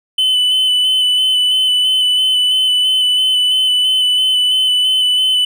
triangle tone with vibrato, 3015 Hz, F#7, 32 cents sharp, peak -9 dBFS, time 0.18-5.45 s, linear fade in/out 5 ms, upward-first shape square, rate 3 Hz, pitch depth 16 cents each way, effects none

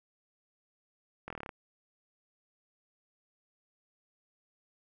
slowing click train, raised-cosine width 0.5 ms, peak -25 dBFS, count 9, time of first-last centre 1.28-1.492 s, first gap 23 ms, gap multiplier 1.04, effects none

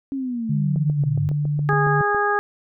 sine linear sweep, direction down, 277.2 to 93.4 Hz, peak -23 dBFS, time 0.12-1.29 s, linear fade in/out 0 ms
sine tone, 147 Hz, D3, 2 cents sharp, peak -19 dBFS, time 0.49-2.02 s, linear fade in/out 10 ms
click train, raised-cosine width 2 ms, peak -21 dBFS, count 11, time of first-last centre 0.76-2.147 s, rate 7.21 Hz
harmonic tone, 411.4 Hz, G#4, 16 cents flat, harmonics 1 / 2 / 3 / 4, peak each -23 / -23 / -23 / -23 dBFS, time 1.69-2.39 s, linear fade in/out 0 ms
effects none

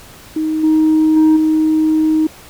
sine tone with level steps, 313.2 Hz, D#4, 11 cents sharp, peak -14 / -7 / -4 / -9 dBFS, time 0.36-2.27 s, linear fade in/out 5 ms, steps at 0.63 / 1.16 / 1.36 s, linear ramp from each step 10 ms, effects tanh soft clip ceiling -6 dBFS + pink hiss -39 dBFS RMS until 2.49 s

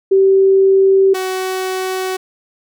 sine / sawtooth tone pair in turn, 386.5 / 374.8 Hz, G4 / F#4, -24 / +22 cents, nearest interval minor second, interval 54 cents, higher first, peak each -7 / -14 dBFS, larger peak first, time 0.11-1.14 / 1.14-2.17 s, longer neither, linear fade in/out 10 ms, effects none

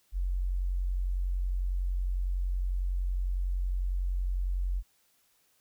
sine tone, 45.45 Hz, F#1, 30 cents flat, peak -27 dBFS, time 0.12-4.83 s, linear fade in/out 50 ms, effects white hiss -69 dBFS RMS until 5.6 s

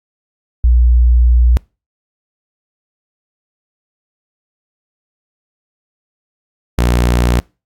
sine / sawtooth tone pair in turn, 60 / 60 Hz, B1 / B1, -49 / -49 cents, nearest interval unison, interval 0 cents, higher neither, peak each -6 dBFS, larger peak neither, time 0.64-1.57 / 6.78-7.4 s, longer first, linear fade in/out 0 ms, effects noise-tail reverb RT60 0.3 s tail -26 dB re dry + AAC 64 kbps

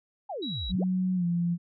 sine exponential two-way sweep, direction down then up, 880 to 45.34 to 880 Hz, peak -32 dBFS, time 0.29-0.84 s, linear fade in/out 10 ms, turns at 0.71 s
sine tone, 3882 Hz, B7, 31 cents flat, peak -34 dBFS, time 0.42-0.72 s, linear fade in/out 10 ms
sine tone with pitch glide, 184.8 to 172.42 Hz, F#3 to F3, -2 to -22 cents, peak -24 dBFS, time 0.69-1.58 s, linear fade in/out 50 ms, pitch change -120 cents, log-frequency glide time 1.15-1.25 s
effects none

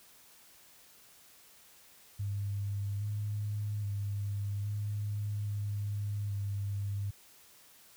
sine tone with pitch steps, 100.7 / 104.3 / 101.2 / 103.7 / 102.7 / 100.4 Hz, G2 / G#2 / G#2 / G#2 / G#2 / G2, +47 / +8 / -44 / -2 / -19 / +42 cents, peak -32 dBFS, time 2.19-7.11 s, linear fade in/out 10 ms, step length 820 ms, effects white hiss -59 dBFS RMS until 7.96 s

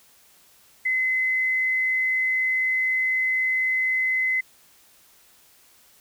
sine tone, 2041 Hz, C7, 44 cents flat, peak -20 dBFS, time 0.85-4.41 s, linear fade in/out 10 ms, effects white hiss -56 dBFS RMS until 6 s

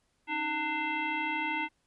sine tone with frequency modulation, 1489 Hz, F#6, 11 cents sharp, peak -29 dBFS, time 0.27-1.69 s, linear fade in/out 50 ms, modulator 589 Hz, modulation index 2, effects pink hiss -74 dBFS RMS until 1.86 s + resampled to 24000 Hz

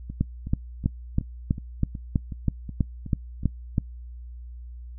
two click trains, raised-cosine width 5 ms, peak -9 / -22 dBFS, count 12 / 10, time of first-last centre 0.21-3.781 / 0.1-3.433 s, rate 3.08 / 2.7 Hz, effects noise-tail reverb RT60 0.1 s tail -22 dB re dry + added 60 Hz sine -37 dBFS peak until 4.98 s

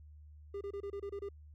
triangle tone bursts, 400.6 Hz, G4, 38 cents sharp, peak -36 dBFS, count 8, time 0.54-1.289 s, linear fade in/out 5 ms, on 70 ms, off 27 ms, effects added 75 Hz sine -52 dBFS peak until 1.54 s

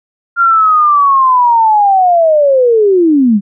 sine linear sweep, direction down, 1400 to 190 Hz, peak -5 dBFS, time 0.36-3.41 s, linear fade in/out 50 ms, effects none

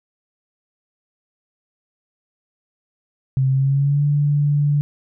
sine tone with pitch glide, 132.7 to 145.55 Hz, C3 to D3, +25 to -15 cents, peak -14 dBFS, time 3.37-4.81 s, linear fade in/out 0 ms, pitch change +160 cents, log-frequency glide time 3.5-4.04 s, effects none

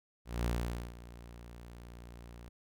sawtooth tone with ADSR envelope, 59 Hz, A#1, 22 cents sharp, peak -26 dBFS, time 0.25-2.49 s, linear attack 200 ms, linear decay 480 ms, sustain -18 dB, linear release 3 ms, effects none

